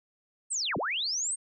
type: linear two-way sweep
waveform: sine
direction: down then up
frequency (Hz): 8700 to 110 to 8700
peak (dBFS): -28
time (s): 0.5-1.36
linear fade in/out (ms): 20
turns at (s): 0.77
effects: none